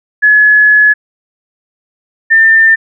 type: tone pair in turn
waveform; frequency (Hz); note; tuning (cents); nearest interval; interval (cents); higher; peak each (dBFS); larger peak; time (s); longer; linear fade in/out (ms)
sine; 1700 / 1795.6; G#6 / A6; +40 / +35; minor second; 95; second; -3; neither; 0.22-0.94 / 2.3-2.76; first; 20
effects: none